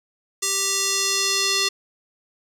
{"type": "tone with band-pass filter sweep", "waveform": "square", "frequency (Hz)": 392, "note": "G4", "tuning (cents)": 0, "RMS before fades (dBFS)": -22, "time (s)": [0.42, 1.69], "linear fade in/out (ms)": 10, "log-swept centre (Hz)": [7300, 4600], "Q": 1.8, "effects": []}